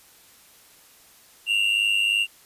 triangle tone pair together, 2732 / 2835 Hz, F7 / F7, -39 / +25 cents, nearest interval minor second, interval 64 cents, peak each -20 / -21 dBFS, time 1.46-2.27 s, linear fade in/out 50 ms, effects white hiss -53 dBFS RMS until 2.45 s + resampled to 32000 Hz

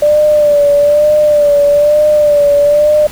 sine tone with vibrato, 589 Hz, D5, 5 cents sharp, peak -5 dBFS, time 0.02-3.07 s, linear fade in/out 5 ms, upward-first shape sine, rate 1.1 Hz, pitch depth 42 cents each way, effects pink hiss -30 dBFS RMS until 3.11 s

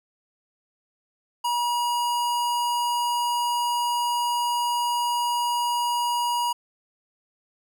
square tone, 960 Hz, B5, 49 cents flat, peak -23 dBFS, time 1.44-6.53 s, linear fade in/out 10 ms, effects none

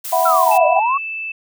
blue noise, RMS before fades -27 dBFS, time 0.04-0.58 s, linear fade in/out 10 ms
sine chord, E suspended second, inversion none, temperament equal, 659.3 / 740 / 987.8 Hz, E5 / F#5 / B5, 0 / 0 / 0 cents, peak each -17 / -17 / -18 dBFS, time 0.12-0.8 s, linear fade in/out 10 ms
sine linear two-way sweep, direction down then up, 1387 to 587.3 to 1150 Hz, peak -14 dBFS, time 0.25-0.98 s, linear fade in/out 10 ms, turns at 0.66 s
sine tone, 2637 Hz, E7, in tune, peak -23 dBFS, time 0.51-1.32 s, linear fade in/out 5 ms
effects none

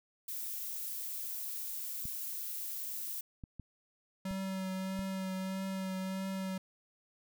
violet noise, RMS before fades -40 dBFS, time 0.28-3.21 s, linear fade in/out 5 ms
clicks, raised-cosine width 5 ms, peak -32 dBFS, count 5, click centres 2.055 / 3.438 / 3.597 / 4.311 / 4.992 s
square tone with vibrato, 190.1 Hz, F#3, 47 cents sharp, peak -36 dBFS, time 4.25-6.58 s, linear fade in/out 5 ms, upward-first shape triangle, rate 1.6 Hz, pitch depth 20 cents each way
effects none

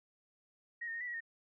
sine tone with pitch steps, 1886 / 1829 / 1858 / 1971 / 1914 / 1840 Hz, A#6 / A#6 / A#6 / B6 / A#6 / A#6, +20 / -33 / -6 / -4 / +45 / -23 cents, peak -38 dBFS, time 0.81-1.206 s, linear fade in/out 10 ms, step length 66 ms, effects none

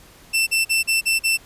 sawtooth tone bursts, 2676 Hz, E7, 25 cents sharp, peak -13 dBFS, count 6, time 0.33-1.375 s, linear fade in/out 20 ms, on 140 ms, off 41 ms, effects pink hiss -48 dBFS RMS until 1.45 s + resampled to 32000 Hz

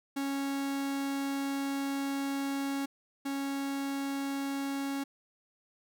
45% pulse tone pair in turn, 276.2 / 276.2 Hz, C#4 / C#4, -6 / -6 cents, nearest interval unison, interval 0 cents, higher neither, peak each -31 / -32 dBFS, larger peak first, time 0.16-2.86 / 3.25-5.04 s, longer first, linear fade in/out 10 ms, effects none

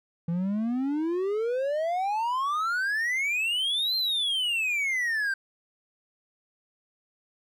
triangle exponential two-way sweep, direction up then down, 164.81 to 4186 to 1551 Hz, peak -23 dBFS, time 0.28-5.34 s, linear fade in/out 5 ms, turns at 3.96 s, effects none

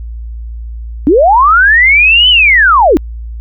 sine linear two-way sweep, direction up then down, 262.4 to 3061 to 262.4 Hz, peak -3 dBFS, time 1.07-2.97 s, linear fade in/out 0 ms, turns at 2.29 s, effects added 57 Hz sine -20 dBFS peak until 3.4 s

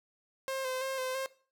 sawtooth tone with vibrato, 524 Hz, C5, 2 cents sharp, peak -29 dBFS, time 0.48-1.26 s, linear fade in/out 0 ms, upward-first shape square, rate 3 Hz, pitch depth 27 cents each way, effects noise-tail reverb RT60 0.4 s tail -19 dB re dry

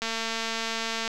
click train, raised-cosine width 0.2 ms, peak -13 dBFS, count 240, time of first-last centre 0.02-1.078 s, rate 226 Hz, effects none

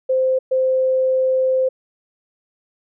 sine tone bursts at uneven times, 520 Hz, C5, 11 cents flat, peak -14 dBFS, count 2, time 0.09-0.39 / 0.51-1.69 s, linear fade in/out 10 ms, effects none

